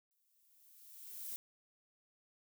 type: noise with exponential growth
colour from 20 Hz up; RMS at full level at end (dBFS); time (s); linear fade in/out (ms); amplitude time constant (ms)
violet; -42; 0.11-1.36; 0; 270
effects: none